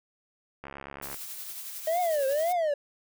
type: click train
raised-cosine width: 0.5 ms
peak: -25 dBFS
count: 36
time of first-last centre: 0.64-1.144 s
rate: 69.5 Hz
type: noise with tremolo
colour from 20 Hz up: blue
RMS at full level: -38 dBFS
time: 1.02-2.53 s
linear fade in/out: 10 ms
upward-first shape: sine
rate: 11 Hz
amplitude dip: 35%
type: tone with vibrato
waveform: triangle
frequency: 620 Hz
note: D#5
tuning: 6 cents flat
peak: -22 dBFS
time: 1.87-2.74 s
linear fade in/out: 5 ms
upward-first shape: triangle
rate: 1.9 Hz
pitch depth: 290 cents each way
effects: none